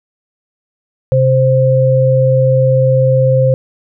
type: tone pair together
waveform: sine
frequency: 130.93 / 523.3 Hz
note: C3 / C5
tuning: +2 / 0 cents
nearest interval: 2 octaves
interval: 2398 cents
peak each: -10 dBFS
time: 1.12-3.54 s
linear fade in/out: 0 ms
effects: none